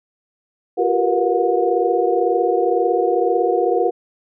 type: tone cluster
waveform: sine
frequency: 350.8 / 386.7 / 462.9 / 484.9 / 723 Hz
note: F4 / G4 / A#4 / B4 / F#5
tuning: +8 / -24 / -12 / -32 / -40 cents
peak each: -21 dBFS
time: 0.77-3.91 s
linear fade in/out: 20 ms
effects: none